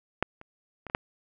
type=clicks; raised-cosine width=0.5 ms; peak=-9 / -30 / -25 / -27 / -7 dBFS; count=5; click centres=0.226 / 0.414 / 0.867 / 0.899 / 0.949 s; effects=none